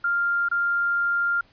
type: tone with dropouts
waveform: sine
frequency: 1396.9 Hz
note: F6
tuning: in tune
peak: -20 dBFS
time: 0.04-1.41 s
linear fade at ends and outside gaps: 5 ms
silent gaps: 0.487-0.513 s
effects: pink hiss -58 dBFS RMS until 1.52 s + resampled to 11025 Hz